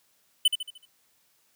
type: tone with echo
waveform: square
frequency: 3005 Hz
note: F#7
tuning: 26 cents sharp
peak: -17 dBFS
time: 0.45-0.48 s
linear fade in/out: 5 ms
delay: 75 ms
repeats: 5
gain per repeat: -7 dB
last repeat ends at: 0.855 s
effects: white hiss -67 dBFS RMS until 1.55 s + high-pass 80 Hz 12 dB/octave